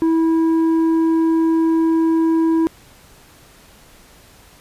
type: tone with tanh clipping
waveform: triangle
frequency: 325.8 Hz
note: E4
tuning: 20 cents flat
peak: -14 dBFS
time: 0.02-2.67 s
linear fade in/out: 0 ms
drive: 10 dB
effects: pink hiss -47 dBFS RMS until 4.6 s + resampled to 32000 Hz